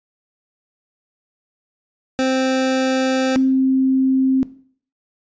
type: tone pair in turn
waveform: 25% pulse / sine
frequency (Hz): 261.6 / 263.6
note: C4 / C4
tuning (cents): 0 / +13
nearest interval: unison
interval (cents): 13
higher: second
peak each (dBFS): -12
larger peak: neither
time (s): 2.19-3.36 / 3.36-4.43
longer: first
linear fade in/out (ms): 0
effects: noise-tail reverb RT60 0.5 s tail -17 dB re dry + resampled to 16000 Hz